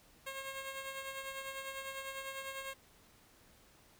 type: tone with tremolo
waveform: 10% pulse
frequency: 539 Hz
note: C#5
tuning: 49 cents flat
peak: -31 dBFS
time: 0.26-2.74 s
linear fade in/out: 10 ms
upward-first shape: triangle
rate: 10 Hz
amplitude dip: 55%
effects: pink hiss -64 dBFS RMS until 3.99 s